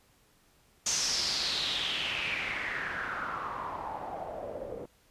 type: noise with low-pass filter sweep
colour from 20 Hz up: white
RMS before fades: -34 dBFS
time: 0.86-4.86 s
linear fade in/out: 5 ms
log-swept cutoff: 6400 to 470 Hz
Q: 4.9
effects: pink hiss -65 dBFS RMS until 5.1 s + resampled to 32000 Hz